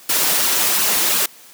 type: noise with flanger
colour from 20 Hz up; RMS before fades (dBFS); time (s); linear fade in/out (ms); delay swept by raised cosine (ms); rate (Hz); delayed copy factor
white; -17; 0.09-1.26; 5; 0.66 to 6.66; 2.8; +0.55
effects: white hiss -44 dBFS RMS until 1.53 s + high-pass 200 Hz 12 dB/octave